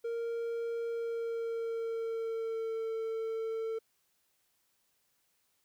triangle tone with pitch glide, 464.2 to 447.9 Hz, A#4 to A4, -7 to +31 cents, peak -31 dBFS, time 0.04-3.79 s, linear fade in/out 10 ms, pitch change -62 cents, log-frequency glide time 0.88-2.91 s, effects white hiss -75 dBFS RMS until 5.64 s

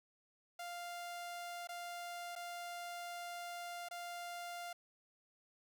sawtooth tone with dropouts, 698 Hz, F5, 1 cent flat, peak -40 dBFS, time 0.59-4.73 s, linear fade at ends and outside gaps 5 ms, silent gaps 1.673-1.689 / 2.354-2.36 / 3.887-3.91 s, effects none

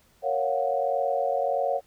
sine chord, Gb major seventh, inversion first, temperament equal, 466.2 / 554.4 / 698.5 / 740 Hz, Bb4 / Db5 / F5 / Gb5, 0 / 0 / 0 / 0 cents, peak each -32 / -26 / -29 / -29 dBFS, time 0.22-1.81 s, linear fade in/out 50 ms, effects pink hiss -62 dBFS RMS until 1.86 s

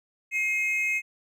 triangle tone pair together, 2132 / 2542 Hz, C7 / D#7, +32 / +36 cents, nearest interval minor third, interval 304 cents, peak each -25 dBFS, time 0.31-1.02 s, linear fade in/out 50 ms, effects none

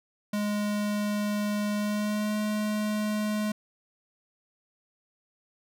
square tone with pitch glide, 207.7 to 211.7 Hz, G#3 to G#3, 0 to +33 cents, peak -27 dBFS, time 0.33-3.52 s, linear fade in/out 5 ms, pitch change +33 cents, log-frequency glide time 1.77-2.37 s, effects none

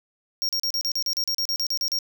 square tone bursts, 5570 Hz, F8, 5 cents flat, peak -23 dBFS, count 15, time 0.42-1.988 s, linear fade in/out 0 ms, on 70 ms, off 37 ms, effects none

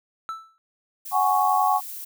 triangle tone with exponential decay, 1321 Hz, E6, 3 cents sharp, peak -24 dBFS, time 0.29-0.58 s, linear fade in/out 0 ms, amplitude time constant 62 ms
violet noise, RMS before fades -36 dBFS, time 1.05-2.05 s, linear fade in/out 10 ms
sine chord, F# suspended second, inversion none, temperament equal, 740 / 830.6 / 1108.7 Hz, F#5 / G#5 / C#6, 0 / 0 / 0 cents, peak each -22 dBFS, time 1.11-1.81 s, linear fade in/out 50 ms
effects none

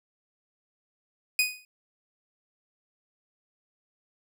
sawtooth tone with exponential decay, 2489 Hz, D#7, in tune, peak -15 dBFS, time 1.39-1.65 s, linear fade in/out 2 ms, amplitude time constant 56 ms, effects none

